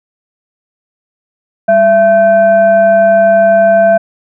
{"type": "tone with frequency modulation", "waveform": "sine", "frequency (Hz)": 670, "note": "E5", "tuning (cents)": 28, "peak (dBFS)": -4, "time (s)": [1.68, 3.98], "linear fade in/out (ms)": 10, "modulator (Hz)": 868, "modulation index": 0.42, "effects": []}